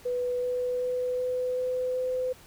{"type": "tone with pitch steps", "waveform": "sine", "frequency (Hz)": [493.9, 496.8, 499.6, 502.5, 505.4, 508.4], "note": ["B4", "B4", "B4", "B4", "B4", "C5"], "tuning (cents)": [0, 10, 20, 30, 40, -50], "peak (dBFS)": -26, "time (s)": [0.05, 2.33], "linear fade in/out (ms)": 10, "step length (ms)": 380, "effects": ["pink hiss -53 dBFS RMS until 2.46 s"]}